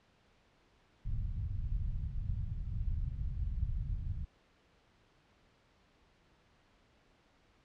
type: low-pass noise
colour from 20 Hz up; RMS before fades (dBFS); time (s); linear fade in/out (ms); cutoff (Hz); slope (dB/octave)
pink; -36; 1.05-4.25; 10; 120; 24
effects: pink hiss -68 dBFS RMS until 7.64 s + low-pass 4000 Hz 12 dB/octave

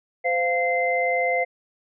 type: tone cluster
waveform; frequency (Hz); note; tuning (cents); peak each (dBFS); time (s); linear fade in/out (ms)
sine; 515 / 699 / 2073; C5 / F5 / C7; -28 / +1 / -17; -24; 0.24-1.45; 20
effects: none

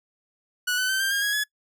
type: tone with pitch steps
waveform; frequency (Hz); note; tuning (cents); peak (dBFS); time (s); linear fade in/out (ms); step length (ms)
sawtooth; 1473 / 1508.3 / 1544.4 / 1581.5 / 1619.4 / 1658.2 / 1697.9; F#6 / F#6 / G6 / G6 / G#6 / G#6 / G#6; -8 / +33 / -26 / +15 / -44 / -3 / +38; -19; 0.67-1.44; 10; 110
effects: noise-tail reverb RT60 0.1 s tail -25 dB re dry

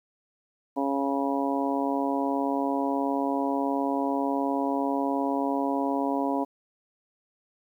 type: harmonic tone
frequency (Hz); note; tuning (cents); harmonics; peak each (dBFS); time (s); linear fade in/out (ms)
138.59; C#3; 0; 2 / 3 / 4 / 5 / 6 / 7; -27 / -34 / -33 / -32 / -35 / -32; 0.76-6.45; 20
effects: 10-bit

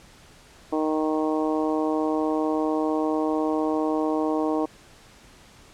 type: harmonic tone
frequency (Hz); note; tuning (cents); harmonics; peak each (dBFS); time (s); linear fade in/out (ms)
155.56; D#3; 0; 2 / 3 / 4 / 5 / 6 / 7; -24 / -28 / -30 / -32 / -34 / -35; 0.72-4.66; 10
effects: pink hiss -51 dBFS RMS until 5.73 s + low-pass 9000 Hz 12 dB/octave

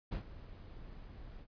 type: noise with ADSR envelope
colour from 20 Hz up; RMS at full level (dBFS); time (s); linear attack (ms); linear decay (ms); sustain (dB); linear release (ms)
brown; -35; 0.11-1.47; 15; 100; -15; 61
effects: resampled to 11025 Hz

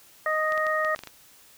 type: harmonic tone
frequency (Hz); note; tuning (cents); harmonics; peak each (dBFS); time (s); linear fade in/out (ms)
622.3; D#5; 0; 1 / 2 / 3; -27 / -27 / -27; 0.26-0.95; 2
type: clicks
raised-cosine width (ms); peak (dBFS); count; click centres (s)
0.2; -21; 8; 0.522 / 0.577 / 0.667 / 0.848 / 0.961 / 0.991 / 1.036 / 1.073
effects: white hiss -54 dBFS RMS until 1.57 s

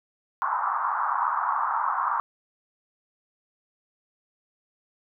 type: band-pass noise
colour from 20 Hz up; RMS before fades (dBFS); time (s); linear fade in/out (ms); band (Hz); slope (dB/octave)
pink; -26; 0.42-2.2; 0; 890 to 1300; 48
effects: none

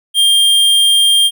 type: tone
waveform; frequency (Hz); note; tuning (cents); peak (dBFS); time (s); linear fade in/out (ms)
square; 3200; G7; +35; -8; 0.14-1.31; 50
effects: none

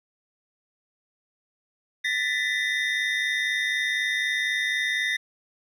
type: tone cluster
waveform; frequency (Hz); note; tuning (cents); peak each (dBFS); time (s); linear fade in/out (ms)
triangle; 1759 / 1903 / 2003 / 3657; A6 / A#6 / B6 / A#7; -1 / +35 / +24 / -34; -28 / -29 / -25 / -29; 2.04-5.17; 10
effects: none

